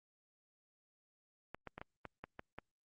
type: clicks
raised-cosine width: 0.5 ms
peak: -30 dBFS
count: 8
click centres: 1.546 / 1.673 / 1.78 / 1.815 / 2.053 / 2.24 / 2.394 / 2.586 s
effects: Opus 48 kbps